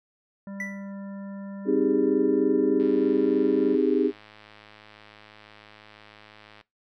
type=harmonic tone; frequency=197.6 Hz; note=G3; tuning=14 cents sharp; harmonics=1 / 3 / 5 / 7 / 9; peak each=-35 / -45 / -52 / -55 / -56 dBFS; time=0.47-3.75 s; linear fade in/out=2 ms
type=tone with exponential decay; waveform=triangle; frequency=1975.5 Hz; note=B6; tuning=in tune; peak=-26 dBFS; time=0.6-0.92 s; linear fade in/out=2 ms; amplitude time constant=68 ms
type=chord; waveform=sine; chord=Ab major seventh; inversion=first; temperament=equal; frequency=261.6 / 311.1 / 392 / 415.3 Hz; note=C4 / Eb4 / G4 / Ab4; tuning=0 / 0 / 0 / 0 cents; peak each=-25 dBFS; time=1.65-4.12 s; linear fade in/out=50 ms
type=click train; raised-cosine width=0.3 ms; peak=-32 dBFS; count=405; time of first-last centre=2.8-6.611 s; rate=106 Hz
effects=noise-tail reverb RT60 0.2 s tail -20 dB re dry